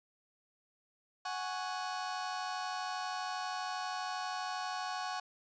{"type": "chord", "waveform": "sawtooth", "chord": "F# suspended second", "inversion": "none", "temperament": "just", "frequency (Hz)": [740, 832.5, 1110], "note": ["F#5", "G#5", "C#6"], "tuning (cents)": [0, 4, 2], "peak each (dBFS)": [-35, -38, -37], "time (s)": [1.25, 5.2], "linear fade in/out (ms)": 5, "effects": ["resampled to 16000 Hz"]}